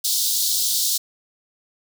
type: high-pass noise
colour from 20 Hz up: pink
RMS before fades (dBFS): -21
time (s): 0.04-0.98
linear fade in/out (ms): 10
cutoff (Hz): 3700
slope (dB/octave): 48
effects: none